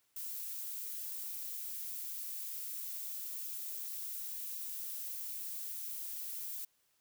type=noise; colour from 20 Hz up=violet; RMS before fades=-42 dBFS; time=0.16-6.65 s; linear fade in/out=5 ms; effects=white hiss -75 dBFS RMS until 7 s

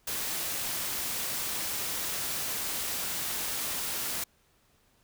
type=noise; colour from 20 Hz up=white; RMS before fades=-33 dBFS; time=0.07-4.24 s; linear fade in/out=5 ms; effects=pink hiss -67 dBFS RMS until 5.03 s

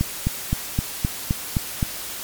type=click train; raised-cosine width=5 ms; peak=-7 dBFS; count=8; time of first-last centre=0.01-1.828 s; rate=3.85 Hz; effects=white hiss -32 dBFS RMS until 2.23 s + MP3 96 kbps

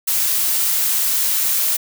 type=noise; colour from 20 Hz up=blue; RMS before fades=-18 dBFS; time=0.07-1.77 s; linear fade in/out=10 ms; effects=none

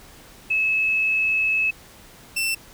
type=tone pair in turn; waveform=sine / sawtooth; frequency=2592 / 2680 Hz; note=E7 / E7; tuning=-30 / +28 cents; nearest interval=minor second; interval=58 cents; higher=second; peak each=-18 dBFS; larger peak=neither; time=0.5-1.71 / 2.36-2.55 s; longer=first; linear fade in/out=10 ms; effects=pink hiss -47 dBFS RMS until 2.73 s

